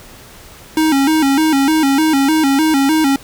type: tone with vibrato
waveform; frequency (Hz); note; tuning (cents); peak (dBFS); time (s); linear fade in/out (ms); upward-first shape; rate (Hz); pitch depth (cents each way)
square; 293.7; D4; 0; -11; 0.77-3.16; 2; square; 3.3; 120
effects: pink hiss -39 dBFS RMS until 3.23 s